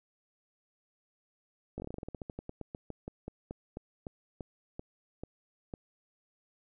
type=slowing click train; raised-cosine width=2 ms; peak=-26 dBFS; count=27; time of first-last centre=1.78-5.738 s; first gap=19 ms; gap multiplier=1.14; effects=none